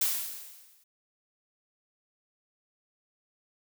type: noise with exponential decay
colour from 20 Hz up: blue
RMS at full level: -25 dBFS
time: 0.01-0.84 s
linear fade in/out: 5 ms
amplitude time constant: 180 ms
effects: none